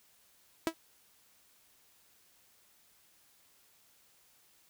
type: tone with exponential decay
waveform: sawtooth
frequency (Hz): 326.3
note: E4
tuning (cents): -18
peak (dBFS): -21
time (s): 0.67-0.74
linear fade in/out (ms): 0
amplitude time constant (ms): 15
effects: white hiss -66 dBFS RMS until 4.69 s